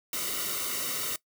white noise with comb filter, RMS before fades -32 dBFS, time 0.13-1.16 s, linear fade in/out 2 ms, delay 1.2 ms, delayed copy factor -0.75, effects noise-tail reverb RT60 0.1 s tail -20 dB re dry

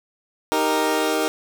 20% pulse chord, Eb major, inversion none, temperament equal, 311.1 / 392 / 466.2 Hz, Eb4 / G4 / Bb4, 0 / 0 / 0 cents, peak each -18 / -20 / -18 dBFS, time 0.52-1.28 s, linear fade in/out 0 ms, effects none

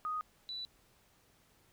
sine tone pair in turn, 1244.5 / 3964 Hz, D#6 / B7, 0 / +6 cents, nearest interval octave + minor sixth, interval 2006 cents, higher second, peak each -34 / -39 dBFS, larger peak first, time 0.05-0.21 / 0.49-0.65 s, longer neither, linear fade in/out 0 ms, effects pink hiss -68 dBFS RMS until 1.72 s

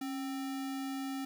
sine tone with sample-and-hold, 272.1 Hz, C#4, 32 cents flat, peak -35 dBFS, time 0.01-1.25 s, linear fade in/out 5 ms, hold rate 1050 Hz, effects none

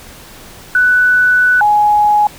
sine tone pair in turn, 1489 / 835.7 Hz, F#6 / G#5, +11 / +11 cents, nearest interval minor seventh, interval 1000 cents, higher first, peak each -7 dBFS, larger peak neither, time 0.75-1.61 / 1.61-2.27 s, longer first, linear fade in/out 2 ms, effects pink hiss -36 dBFS RMS until 2.38 s

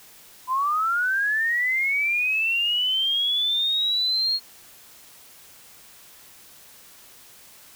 sine linear sweep, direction up, 1000 to 4300 Hz, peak -20 dBFS, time 0.47-4.4 s, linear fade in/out 50 ms, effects white hiss -49 dBFS RMS until 7.75 s

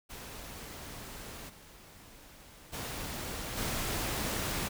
pink noise with level steps, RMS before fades -45 / -54 / -39 / -34 dBFS, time 0.09-4.69 s, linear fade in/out 20 ms, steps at 1.48 / 2.72 / 3.56 s, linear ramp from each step 20 ms, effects none

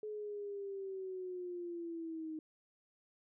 sine linear sweep, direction down, 427.9 to 311.1 Hz, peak -40 dBFS, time 0.03-2.39 s, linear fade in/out 2 ms, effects none

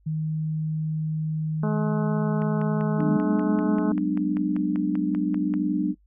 sine tone, 156.3 Hz, D#3, 8 cents sharp, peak -24 dBFS, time 0.06-3.17 s, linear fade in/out 10 ms
harmonic tone, 212.8 Hz, G#3, 42 cents sharp, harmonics 1 / 2 / 3 / 4 / 5 / 6 / 7, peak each -25 / -31 / -35 / -37 / -39 / -41 / -42 dBFS, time 1.63-3.92 s, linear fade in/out 2 ms
click train, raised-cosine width 0.5 ms, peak -24 dBFS, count 17, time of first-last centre 2.42-5.539 s, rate 5.13 Hz
sine chord, G# half-diminished seventh, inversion third, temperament just, 186.89 / 207.7 / 249.2 / 299 Hz, F#3 / G#3 / B3 / D4, +18 / 0 / +16 / +31 cents, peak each -27 / -30 / -30 / -24 dBFS, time 2.97-5.95 s, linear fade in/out 50 ms
effects noise-tail reverb RT60 0.1 s tail -24 dB re dry + added 50 Hz sine -57 dBFS peak until 6.06 s

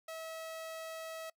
sawtooth tone, 646 Hz, E5, 35 cents flat, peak -38 dBFS, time 0.08-1.3 s, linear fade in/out 5 ms, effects noise-tail reverb RT60 0.1 s tail -24 dB re dry

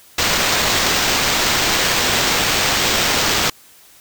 violet noise with sample-and-hold, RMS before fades -17 dBFS, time 0.18-3.5 s, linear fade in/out 5 ms, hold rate 11025 Hz, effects white hiss -47 dBFS RMS until 4 s

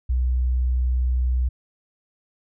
sine tone, 62.5 Hz, B1, 21 cents sharp, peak -18 dBFS, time 0.09-1.49 s, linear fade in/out 10 ms, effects none

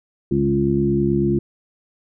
harmonic tone with a mistuned harmonic, 69.3 Hz, C#2, in tune, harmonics 1 / 2 / 3 / 4 / 5, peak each -29 / -22 / -21 / -26 / -19 dBFS, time 0.31-1.39 s, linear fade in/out 5 ms, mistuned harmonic 2, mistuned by +31 cents, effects none

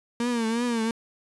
35% pulse tone with vibrato, 233.1 Hz, A#3, in tune, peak -22 dBFS, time 0.2-0.91 s, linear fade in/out 2 ms, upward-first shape triangle, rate 2.8 Hz, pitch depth 100 cents each way, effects resampled to 24000 Hz

